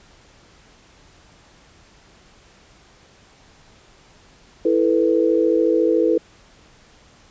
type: chord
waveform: sine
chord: E suspended fourth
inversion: none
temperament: equal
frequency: 329.6 / 440 / 493.9 Hz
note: E4 / A4 / B4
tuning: 0 / 0 / 0 cents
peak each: -18 / -19 / -19 dBFS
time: 4.65-6.18 s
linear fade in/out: 5 ms
effects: pink hiss -51 dBFS RMS until 7.3 s + resampled to 16000 Hz